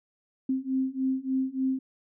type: beating tone pair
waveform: sine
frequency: 261.3 / 264.7 Hz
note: C4 / C4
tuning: -2 / +20 cents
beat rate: 3.4 Hz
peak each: -29 / -28 dBFS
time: 0.49-1.79 s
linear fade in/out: 5 ms
effects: none